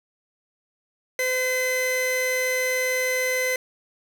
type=tone pair together; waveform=45% pulse; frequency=510.5 / 2042 Hz; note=C5 / C7; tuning=-43 / -43 cents; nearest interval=2 octaves; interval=2400 cents; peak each=-25 dBFS; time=1.19-3.56 s; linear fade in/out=2 ms; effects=none